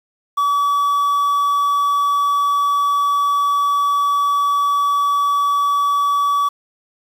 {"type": "tone", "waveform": "triangle", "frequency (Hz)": 1143, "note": "D6", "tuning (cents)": -47, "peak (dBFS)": -12, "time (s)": [0.37, 6.49], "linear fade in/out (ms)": 10, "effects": ["7-bit"]}